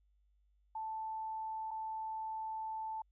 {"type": "tone with dropouts", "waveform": "sine", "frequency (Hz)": 880, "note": "A5", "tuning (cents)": 0, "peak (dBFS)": -38, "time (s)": [0.75, 3.02], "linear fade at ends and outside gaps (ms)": 5, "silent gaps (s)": [1.709, 1.712], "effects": ["added 50 Hz sine -69 dBFS peak until 3.11 s"]}